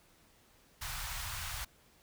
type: band-stop noise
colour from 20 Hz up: pink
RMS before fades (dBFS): -40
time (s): 0.81-1.65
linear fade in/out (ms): 10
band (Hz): 110 to 880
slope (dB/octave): 24
effects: pink hiss -65 dBFS RMS until 2.02 s